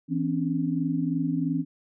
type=tone cluster; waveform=sine; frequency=163.9 / 259 / 282 Hz; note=E3 / C4 / C#4; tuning=-10 / -17 / +30 cents; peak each=-28 dBFS; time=0.08-1.65 s; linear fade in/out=50 ms; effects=none